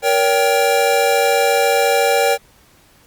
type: chord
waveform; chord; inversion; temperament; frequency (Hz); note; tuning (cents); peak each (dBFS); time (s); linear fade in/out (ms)
square; G diminished; first; just; 470.4 / 564.5 / 784; Bb4 / Db5 / G5; +16 / +31 / 0; -18; 0.02-2.38; 50
effects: pink hiss -51 dBFS RMS until 3.06 s + Opus 48 kbps